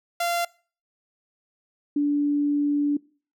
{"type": "tone pair in turn", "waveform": ["sawtooth", "sine"], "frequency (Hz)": [690, 290.1], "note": ["F5", "D4"], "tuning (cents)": [-21, -21], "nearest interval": "octave + minor third", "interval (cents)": 1500, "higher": "first", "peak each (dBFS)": [-19, -19], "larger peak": "neither", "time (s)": [[0.2, 0.45], [1.96, 2.97]], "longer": "second", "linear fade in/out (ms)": 5, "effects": ["noise-tail reverb RT60 0.4 s tail -23 dB re dry"]}